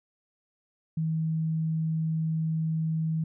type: tone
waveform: sine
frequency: 160 Hz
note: D#3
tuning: 49 cents sharp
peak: -25 dBFS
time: 0.97-3.24 s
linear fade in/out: 5 ms
effects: none